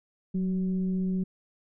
sine tone with frequency modulation, 185.3 Hz, F#3, 3 cents sharp, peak -25 dBFS, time 0.34-1.24 s, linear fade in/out 10 ms, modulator 193 Hz, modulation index 0.37, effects none

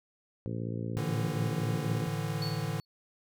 harmonic tone, 57 Hz, A#1, 38 cents flat, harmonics 2 / 3 / 4 / 5 / 6 / 7 / 8 / 9, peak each -35 / -39 / -41 / -43 / -45 / -46 / -47 / -48 dBFS, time 0.46-2.07 s, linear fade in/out 0 ms
square chord, A suspended fourth, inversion none, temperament equal, 110 / 146.83 / 164.81 Hz, A2 / D3 / E3, 0 / 0 / 0 cents, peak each -37 / -35 / -37 dBFS, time 0.97-2.8 s, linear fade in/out 0 ms
triangle tone with exponential decay, 4435 Hz, C#8, in tune, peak -33 dBFS, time 2.42-2.85 s, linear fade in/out 1 ms, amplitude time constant 93 ms
effects none

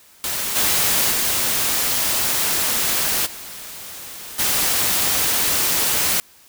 white noise with level steps, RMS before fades -24 / -18 / -20 / -35 / -19 dBFS, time 0.24-6.2 s, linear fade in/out 0 ms, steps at 0.55 / 1.1 / 3.25 / 4.38 s, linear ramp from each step 20 ms, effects white hiss -50 dBFS RMS until 6.48 s

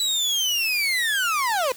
30% pulse linear sweep, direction down, 3966 to 480 Hz, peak -18 dBFS, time 0-1.72 s, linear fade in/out 2 ms, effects white hiss -43 dBFS RMS until 1.76 s

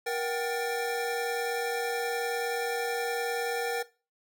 square tone cluster, 473.1 / 746 / 785 / 1771 Hz, A#4 / F#5 / G5 / A6, +26 / +14 / +2 / +11 cents, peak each -32 / -40 / -36 / -38 dBFS, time 0.06-3.83 s, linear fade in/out 10 ms, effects noise-tail reverb RT60 0.3 s tail -18 dB re dry

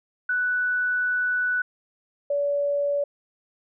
sine tone pair in turn, 1485 / 572.2 Hz, F#6 / D5, +6 / -45 cents, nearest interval octave + perfect fourth, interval 1651 cents, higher first, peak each -21 dBFS, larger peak neither, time 0.29-1.62 / 2.3-3.04 s, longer first, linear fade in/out 5 ms, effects none

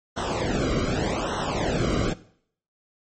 brown noise with flanger, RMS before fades -25 dBFS, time 0.16-2.14 s, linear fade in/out 20 ms, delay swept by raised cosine 0.42 to 1.16 ms, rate 0.84 Hz, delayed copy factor -1, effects noise-tail reverb RT60 0.6 s tail -18 dB re dry + MP3 32 kbps

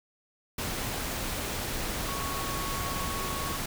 sine tone in noise, 1108.7 Hz, C#6, in tune, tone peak -36 dBFS, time 2.08-3.57 s, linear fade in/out 5 ms, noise pink, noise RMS -33 dBFS, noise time 0.58-3.66 s, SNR -6 dB, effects none

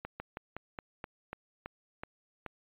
slowing click train, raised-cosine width 0.5 ms, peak -24 dBFS, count 10, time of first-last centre 0.05-2.463 s, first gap 150 ms, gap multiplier 1.14, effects resampled to 8000 Hz

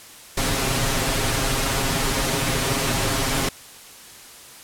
pink noise with comb filter, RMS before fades -22 dBFS, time 0.37-3.49 s, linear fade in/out 5 ms, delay 7.4 ms, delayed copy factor +0.8, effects white hiss -43 dBFS RMS until 4.63 s + low-pass 12000 Hz 12 dB/octave

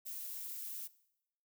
violet noise with amplitude modulation, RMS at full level -41 dBFS, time 0.05-0.88 s, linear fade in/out 20 ms, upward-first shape sine, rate 220 Hz, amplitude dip 65%, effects noise-tail reverb RT60 0.8 s tail -19 dB re dry

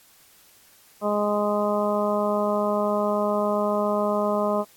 harmonic tone, 207.4 Hz, G#3, 2 cents flat, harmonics 1 / 2 / 3 / 4 / 5 / 6, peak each -27 / -28 / -24 / -33 / -29 / -32 dBFS, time 1.01-4.65 s, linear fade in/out 50 ms, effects white hiss -55 dBFS RMS until 4.76 s + AAC 64 kbps

